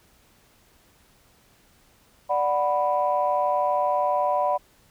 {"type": "chord", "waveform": "sine", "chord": "B minor", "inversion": "first", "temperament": "equal", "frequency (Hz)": [587.3, 740, 987.8], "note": ["D5", "F#5", "B5"], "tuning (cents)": [0, 0, 0], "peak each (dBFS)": -24, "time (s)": [2.29, 4.58], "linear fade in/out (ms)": 20, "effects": ["tanh soft clip ceiling -11 dBFS", "pink hiss -59 dBFS RMS until 4.9 s"]}